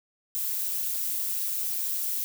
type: noise with amplitude modulation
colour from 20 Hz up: violet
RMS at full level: -27 dBFS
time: 0.35-2.24 s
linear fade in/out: 0 ms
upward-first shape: sine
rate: 186 Hz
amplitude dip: 55%
effects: none